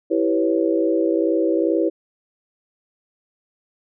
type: chord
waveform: sine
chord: C# half-diminished seventh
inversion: first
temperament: equal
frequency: 329.6 / 392 / 493.9 / 554.4 Hz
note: E4 / G4 / B4 / C#5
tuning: 0 / 0 / 0 / 0 cents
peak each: -19 / -23 / -23 / -24 dBFS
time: 0.1-1.9 s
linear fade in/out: 20 ms
effects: none